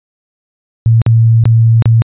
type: tone with dropouts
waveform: sine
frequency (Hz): 114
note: A#2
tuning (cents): -38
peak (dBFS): -4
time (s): 0.86-2.02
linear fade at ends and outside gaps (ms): 0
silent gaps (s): 1.017-1.064 / 1.439-1.455 / 1.823-1.857
effects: resampled to 8000 Hz